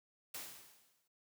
white noise with exponential decay, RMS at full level -43 dBFS, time 0.34-1.08 s, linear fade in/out 5 ms, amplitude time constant 160 ms, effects noise-tail reverb RT60 0.2 s tail -24 dB re dry + high-pass 100 Hz 12 dB/octave

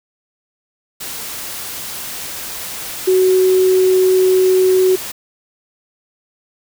sine tone in noise, 372.8 Hz, F#4, 13 cents sharp, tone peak -9 dBFS, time 3.07-4.96 s, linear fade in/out 10 ms, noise white, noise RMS -27 dBFS, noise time 1-5.12 s, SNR +15 dB, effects none

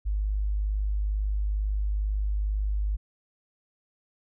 sine tone, 51.1 Hz, G#1, 27 cents flat, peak -24 dBFS, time 0.05-2.97 s, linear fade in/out 20 ms, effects none

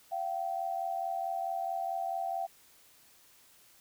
sine tone pair together, 685 / 769.6 Hz, F5 / G5, -34 / -32 cents, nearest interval major second, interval 202 cents, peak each -35 / -34 dBFS, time 0.11-2.47 s, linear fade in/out 20 ms, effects white hiss -61 dBFS RMS until 3.8 s

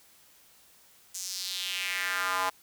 square tone with high-pass filter sweep, 93.2 Hz, F#2, 13 cents sharp, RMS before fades -32 dBFS, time 1.14-2.5 s, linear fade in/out 10 ms, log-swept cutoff 6900 to 910 Hz, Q 2.8, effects white hiss -59 dBFS RMS until 2.62 s

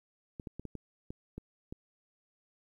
clicks, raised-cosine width 3 ms, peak -28 dBFS, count 8, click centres 0.398 / 0.472 / 0.596 / 0.653 / 0.753 / 1.105 / 1.38 / 1.725 s, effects 11-bit

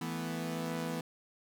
sawtooth chord, E suspended fourth, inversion none, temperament equal, 164.81 / 220 / 246.9 Hz, E3 / A3 / B3, 0 / 0 / 0 cents, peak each -34 / -39 / -35 dBFS, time 0.01-1.01 s, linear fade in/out 5 ms, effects none

